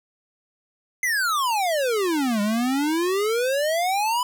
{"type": "exponential two-way sweep", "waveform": "square", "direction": "down then up", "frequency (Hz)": [2093, 201.5, 1008], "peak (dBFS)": -21, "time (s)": [1.03, 4.23], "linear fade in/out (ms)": 2, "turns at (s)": 2.41, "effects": []}